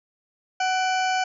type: harmonic tone with a mistuned harmonic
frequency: 747 Hz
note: F#5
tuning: 16 cents sharp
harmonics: 1 / 2 / 3 / 4 / 6 / 7 / 8 / 9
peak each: -22 / -28 / -32 / -34 / -38 / -39 / -40 / -41 dBFS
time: 0.6-1.24 s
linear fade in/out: 5 ms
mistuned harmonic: 3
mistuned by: +76 cents
effects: none